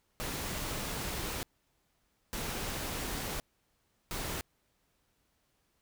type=noise bursts at uneven times; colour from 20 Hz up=pink; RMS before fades=-37 dBFS; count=3; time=0.2-1.43 / 2.33-3.4 / 4.11-4.41 s; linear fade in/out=0 ms; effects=pink hiss -75 dBFS RMS until 5.81 s